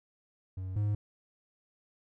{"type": "tone pair in turn", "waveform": "triangle", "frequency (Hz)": [93.5, 104.01], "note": ["F#2", "G#2"], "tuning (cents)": [19, 3], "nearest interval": "major second", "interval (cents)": 184, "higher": "second", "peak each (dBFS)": [-33, -25], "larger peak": "second", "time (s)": [[0.57, 0.76], [0.76, 0.95]], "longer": "neither", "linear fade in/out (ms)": 5, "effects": []}